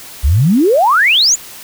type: exponential sweep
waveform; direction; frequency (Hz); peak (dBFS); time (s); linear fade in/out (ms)
sine; up; 59.9 to 7380; -7; 0.23-1.36; 20
effects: white hiss -33 dBFS RMS until 1.63 s